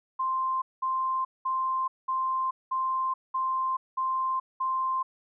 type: tone bursts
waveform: sine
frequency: 1046.5 Hz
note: C6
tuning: in tune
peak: -25 dBFS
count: 8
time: 0.19-5.03 s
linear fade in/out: 10 ms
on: 430 ms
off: 200 ms
effects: none